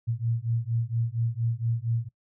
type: beating tone pair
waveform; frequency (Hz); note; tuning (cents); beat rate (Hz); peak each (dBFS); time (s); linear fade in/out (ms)
sine; 113.8 / 118.1; A#2 / A#2; -41 / +23; 4.3; -28; 0.07-2.09; 20
effects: noise-tail reverb RT60 0.1 s tail -21 dB re dry